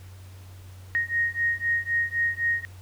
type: beating tone pair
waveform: sine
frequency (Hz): 1864.7 / 1868.6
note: A#6 / A#6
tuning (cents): 0 / +4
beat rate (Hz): 3.9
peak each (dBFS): -26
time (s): 0.95-2.65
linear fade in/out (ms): 0
effects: added 93 Hz sine -42 dBFS peak until 2.81 s + pink hiss -54 dBFS RMS until 2.81 s